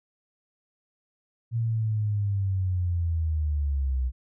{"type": "linear sweep", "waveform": "sine", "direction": "down", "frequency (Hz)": [117.1, 61.74], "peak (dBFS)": -23, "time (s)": [1.51, 4.12], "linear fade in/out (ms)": 50, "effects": []}